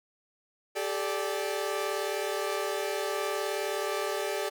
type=chord; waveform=sawtooth; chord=G suspended second; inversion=none; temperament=equal with one note detuned; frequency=392 / 431.4 / 587.3 Hz; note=G4 / A4 / D5; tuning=0 / -34 / 0 cents; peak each=-30 dBFS; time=0.75-4.5 s; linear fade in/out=20 ms; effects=none